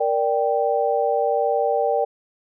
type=chord; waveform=sine; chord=G minor; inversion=first; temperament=equal; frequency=466.2 / 587.3 / 784 Hz; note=Bb4 / D5 / G5; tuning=0 / 0 / 0 cents; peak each=-22 dBFS; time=0-2.05 s; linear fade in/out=10 ms; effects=none